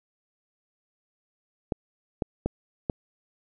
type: clicks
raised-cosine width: 2 ms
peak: -12 dBFS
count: 4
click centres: 1.722 / 2.222 / 2.46 / 2.898 s
effects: none